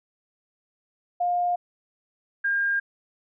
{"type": "tone pair in turn", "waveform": "sine", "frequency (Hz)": [708, 1609.7], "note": ["F5", "G6"], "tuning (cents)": [23, 45], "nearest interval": "octave + major second", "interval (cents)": 1422, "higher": "second", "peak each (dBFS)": -21, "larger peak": "neither", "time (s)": [[1.2, 1.56], [2.44, 2.8]], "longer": "neither", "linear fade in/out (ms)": 10, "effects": []}